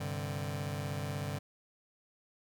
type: chord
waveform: sawtooth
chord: G suspended fourth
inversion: none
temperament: just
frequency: 98 / 130.67 / 147 Hz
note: G2 / C3 / D3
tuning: 0 / -2 / +2 cents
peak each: -35 / -37 / -34 dBFS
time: 0-1.39 s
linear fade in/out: 10 ms
effects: none